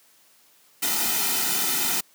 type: noise with comb filter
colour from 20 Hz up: white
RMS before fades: -24 dBFS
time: 0.82-2.01 s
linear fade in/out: 10 ms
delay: 1.8 ms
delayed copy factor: -0.9
effects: white hiss -58 dBFS RMS until 2.14 s + high-pass 150 Hz 12 dB/octave